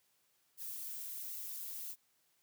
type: noise with flanger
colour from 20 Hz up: violet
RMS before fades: -44 dBFS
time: 0.57-1.96 s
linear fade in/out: 50 ms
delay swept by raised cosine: 1.2 to 5.9 ms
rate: 1.3 Hz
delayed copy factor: -0.7
effects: white hiss -75 dBFS RMS until 2.42 s + high-pass 80 Hz 12 dB/octave